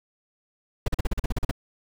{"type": "noise bursts", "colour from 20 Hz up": "brown", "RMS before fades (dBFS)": -22, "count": 11, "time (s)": [0.86, 1.512], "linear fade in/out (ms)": 5, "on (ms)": 22, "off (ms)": 41, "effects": []}